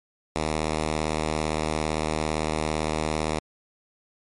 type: tone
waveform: 5% pulse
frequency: 77.7 Hz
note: D#2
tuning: 2 cents flat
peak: -13 dBFS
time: 0.36-3.39 s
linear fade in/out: 0 ms
effects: MP3 48 kbps